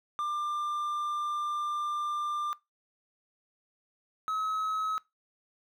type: tone pair in turn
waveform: triangle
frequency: 1192 / 1282.4 Hz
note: D6 / E6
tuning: +25 / -48 cents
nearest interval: minor second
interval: 127 cents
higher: second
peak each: -27 dBFS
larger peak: neither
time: 0.19-2.53 / 4.28-4.98 s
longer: first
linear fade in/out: 0 ms
effects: noise-tail reverb RT60 0.2 s tail -21 dB re dry